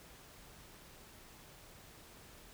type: silence
effects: pink hiss -57 dBFS RMS until 2.53 s